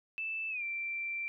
sine tone with pitch glide, 2639 to 2351 Hz, E7 to D7, +1 to +1 cents, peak -34 dBFS, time 0.18-1.28 s, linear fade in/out 0 ms, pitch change -200 cents, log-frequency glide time 0.5-0.63 s, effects none

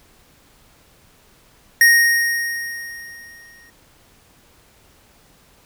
square tone with exponential decay, 1864.7 Hz, A#6, in tune, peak -8 dBFS, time 1.81-3.7 s, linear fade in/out 2 ms, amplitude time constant 410 ms, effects pink hiss -53 dBFS RMS until 5.65 s

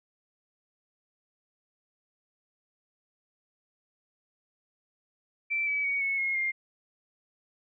sine tone with pitch steps, 2334 / 2289 / 2244 / 2200 / 2158 / 2116 Hz, D7 / D7 / C#7 / C#7 / C#7 / C7, -11 / -45 / +21 / -14 / -47 / +19 cents, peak -26 dBFS, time 5.5-6.52 s, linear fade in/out 20 ms, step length 170 ms, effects none

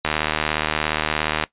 click train, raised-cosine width 0.3 ms, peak -3 dBFS, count 108, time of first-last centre 0.05-1.438 s, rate 77.1 Hz, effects noise-tail reverb RT60 0.1 s tail -18 dB re dry + resampled to 8000 Hz

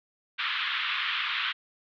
white band-pass noise, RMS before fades -30 dBFS, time 0.38-1.53 s, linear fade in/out 20 ms, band 1100 to 3600 Hz, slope 48 dB/octave, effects none

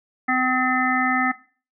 harmonic tone, 255.7 Hz, C4, 40 cents flat, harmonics 1 / 3 / 5 / 7 / 8, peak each -24 / -24 / -24 / -24 / -24 dBFS, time 0.28-1.32 s, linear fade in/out 10 ms, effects noise-tail reverb RT60 0.4 s tail -19 dB re dry

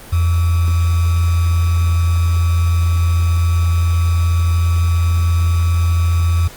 sine tone with sample-and-hold, 84.9 Hz, F2, 48 cents flat, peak -11 dBFS, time 0.12-6.48 s, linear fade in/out 10 ms, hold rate 1225 Hz, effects pink hiss -37 dBFS RMS until 6.56 s + Opus 32 kbps

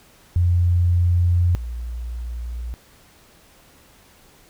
sine tone pair in turn, 87.7 / 59.38 Hz, F2 / A#1, +8 / +33 cents, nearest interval perfect fifth, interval 675 cents, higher first, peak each -14 / -26 dBFS, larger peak first, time 0.36-1.55 / 1.55-2.74 s, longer neither, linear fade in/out 0 ms, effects pink hiss -52 dBFS RMS until 4.49 s

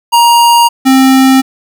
square tone pair in turn, 942 / 264.3 Hz, A#5 / C4, +18 / +18 cents, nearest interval octave + minor seventh, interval 2200 cents, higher first, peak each -4 dBFS, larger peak neither, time 0.12-0.69 / 0.85-1.42 s, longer neither, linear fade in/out 20 ms, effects none

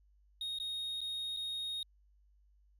triangle tone with dropouts, 3729 Hz, A#7, in tune, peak -35 dBFS, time 0.41-1.83 s, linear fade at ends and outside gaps 2 ms, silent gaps 0.587-0.599 / 1.007-1.014 / 1.365-1.37 s, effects added 50 Hz sine -64 dBFS peak until 2.79 s

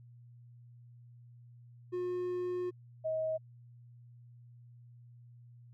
triangle / sine tone pair in turn, 359.7 / 633.9 Hz, F#4 / D#5, -49 / +32 cents, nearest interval minor seventh, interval 981 cents, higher second, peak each -31 / -31 dBFS, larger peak neither, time 1.92-2.71 / 3.04-3.38 s, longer first, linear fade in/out 20 ms, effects added 120 Hz sine -53 dBFS peak until 5.73 s

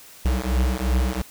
square beating tone pair, 61.74 / 64.54 Hz, B1 / C2, 0 / -23 cents, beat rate 2.8 Hz, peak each -23 dBFS, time 0.25-1.22 s, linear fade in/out 5 ms, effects white hiss -46 dBFS RMS until 1.3 s

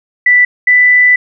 sine tone pair in turn, 1975.5 / 1986.7 Hz, B6 / B6, 0 / +10 cents, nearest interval unison, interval 10 cents, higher second, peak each -4 dBFS, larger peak neither, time 0.26-0.45 / 0.67-1.16 s, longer second, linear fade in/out 5 ms, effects none

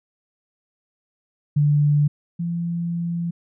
sine tone pair in turn, 146.83 / 170.42 Hz, D3 / F3, 0 / -42 cents, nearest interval minor third, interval 258 cents, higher second, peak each -14 / -22 dBFS, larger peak first, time 1.56-2.08 / 2.39-3.31 s, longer second, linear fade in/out 10 ms, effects none

